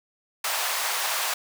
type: high-pass noise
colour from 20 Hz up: pink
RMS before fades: -27 dBFS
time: 0.44-1.34 s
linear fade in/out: 5 ms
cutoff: 710 Hz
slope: 24 dB/octave
effects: none